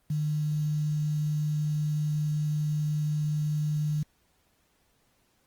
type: tone with quantisation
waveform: sine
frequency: 150.9 Hz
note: D3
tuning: 47 cents sharp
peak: -25 dBFS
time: 0.1-4.03 s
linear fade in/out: 5 ms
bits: 8
effects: pink hiss -69 dBFS RMS until 5.46 s + Opus 24 kbps